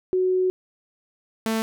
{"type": "tone pair in turn", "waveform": ["sine", "sawtooth"], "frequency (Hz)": [370, 222.6], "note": ["F#4", "A3"], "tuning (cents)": [0, 20], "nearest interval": "major sixth", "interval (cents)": 880, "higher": "first", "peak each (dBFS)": -18, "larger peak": "neither", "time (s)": [[0.13, 0.5], [1.46, 1.62]], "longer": "first", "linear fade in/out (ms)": 0, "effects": []}